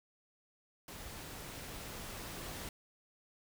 pink noise with level ramp, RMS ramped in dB -48 to -44 dBFS, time 0.88-2.69 s, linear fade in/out 2 ms, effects none

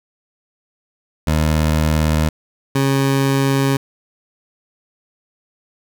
20% pulse tone pair in turn, 77.78 / 136.64 Hz, D#2 / C#3, 0 / -25 cents, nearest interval minor seventh, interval 975 cents, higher second, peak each -9 dBFS, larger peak neither, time 1.27-2.29 / 2.75-3.77 s, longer neither, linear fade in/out 5 ms, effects none

